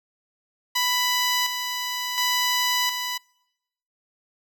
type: tone with tremolo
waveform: 10% pulse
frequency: 991 Hz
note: B5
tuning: 6 cents sharp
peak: -12 dBFS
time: 0.75-3.18 s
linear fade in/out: 10 ms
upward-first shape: square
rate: 0.7 Hz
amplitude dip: 50%
effects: noise-tail reverb RT60 0.9 s tail -26 dB re dry